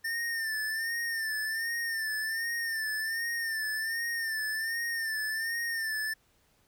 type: tone with vibrato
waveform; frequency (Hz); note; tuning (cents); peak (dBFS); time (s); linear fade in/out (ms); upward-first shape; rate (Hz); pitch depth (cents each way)
square; 1800; A6; +39; -31; 0.04-6.14; 10; sine; 1.3; 60
effects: pink hiss -68 dBFS RMS until 6.67 s